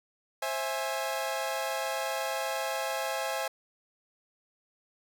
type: chord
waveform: sawtooth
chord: C augmented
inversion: none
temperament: equal with one note detuned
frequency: 531.5 / 659.3 / 830.6 Hz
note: C5 / E5 / G#5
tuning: +27 / 0 / 0 cents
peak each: -31 dBFS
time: 0.42-3.48 s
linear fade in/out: 5 ms
effects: none